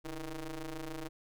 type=ring-modulated tone; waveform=sawtooth; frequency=155.56 Hz; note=D#3; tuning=in tune; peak=-32 dBFS; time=0.04-1.09 s; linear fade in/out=20 ms; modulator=169 Hz; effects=none